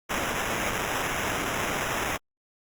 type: noise with sample-and-hold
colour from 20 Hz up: white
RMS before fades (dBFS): -29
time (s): 0.09-2.18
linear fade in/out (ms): 20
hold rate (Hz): 4410
effects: Opus 48 kbps